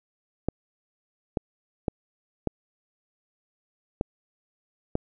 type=clicks; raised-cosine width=2 ms; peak=-11 dBFS; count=6; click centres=0.486 / 1.372 / 1.882 / 2.473 / 4.011 / 4.954 s; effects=none